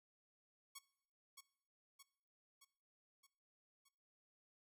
5% pulse tone with echo, 1108.7 Hz, C#6, in tune, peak -39 dBFS, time 0.75-0.79 s, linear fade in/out 10 ms, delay 620 ms, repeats 5, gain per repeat -4 dB, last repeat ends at 3.89 s, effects noise-tail reverb RT60 0.7 s tail -19 dB re dry

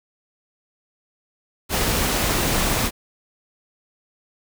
pink noise, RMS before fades -21 dBFS, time 1.69-2.91 s, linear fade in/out 50 ms, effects none

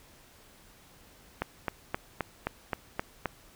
click train, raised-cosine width 0.5 ms, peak -14 dBFS, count 8, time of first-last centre 1.42-3.257 s, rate 3.81 Hz, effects pink hiss -57 dBFS RMS until 3.55 s

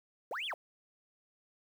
sine linear two-way sweep, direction up then down, 374.6 to 3520 to 472.8 Hz, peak -34 dBFS, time 0.31-0.54 s, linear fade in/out 2 ms, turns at 0.46 s, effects tanh soft clip ceiling -33 dBFS + 10-bit

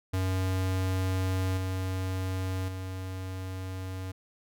square tone with level steps, 93.7 Hz, F#2, 22 cents sharp, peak -27 / -30 / -35 dBFS, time 0.13-4.12 s, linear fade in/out 10 ms, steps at 1.57 / 2.68 s, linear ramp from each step 5 ms, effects none

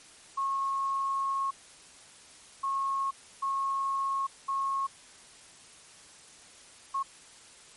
sine tone bursts at uneven times, 1090 Hz, C#6, 29 cents flat, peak -27 dBFS, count 5, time 0.37-1.51 / 2.63-3.11 / 3.42-4.27 / 4.48-4.87 / 6.94-7.03 s, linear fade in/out 10 ms, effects white hiss -53 dBFS RMS until 7.76 s + MP3 48 kbps

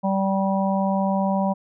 harmonic tone, 193.9 Hz, G3, 19 cents flat, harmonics 1 / 3 / 4 / 5, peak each -21 / -26 / -27 / -28 dBFS, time 0.03-1.54 s, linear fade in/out 20 ms, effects none

